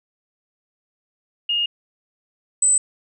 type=tone pair in turn; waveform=sine; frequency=2846 / 8050 Hz; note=F7 / B8; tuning=+32 / +32 cents; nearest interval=octave + tritone; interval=1800 cents; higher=second; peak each=-18 / -13 dBFS; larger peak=second; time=1.49-1.66 / 2.62-2.78 s; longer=first; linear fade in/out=5 ms; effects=none